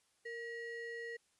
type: ring-modulated tone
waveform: triangle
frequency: 1188 Hz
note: D6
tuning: 20 cents sharp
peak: -37 dBFS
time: 0.25-1.17 s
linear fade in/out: 10 ms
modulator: 724 Hz
effects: white hiss -75 dBFS RMS until 1.39 s + resampled to 24000 Hz